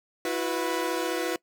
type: chord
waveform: sawtooth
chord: E suspended second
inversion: none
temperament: equal with one note detuned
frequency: 329.6 / 364.1 / 493.9 Hz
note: E4 / F#4 / B4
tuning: 0 / -28 / 0 cents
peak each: -27 dBFS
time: 0.25-1.36 s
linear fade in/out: 2 ms
effects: noise-tail reverb RT60 0.1 s tail -22 dB re dry